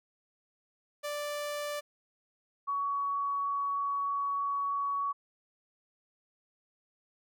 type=tone pair in turn; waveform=sawtooth / sine; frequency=587.3 / 1124.2 Hz; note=D5 / C#6; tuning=0 / +24 cents; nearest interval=major seventh; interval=1124 cents; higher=second; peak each=-30 / -29 dBFS; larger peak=second; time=1.03-1.81 / 2.67-5.13 s; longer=second; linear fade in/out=20 ms; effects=none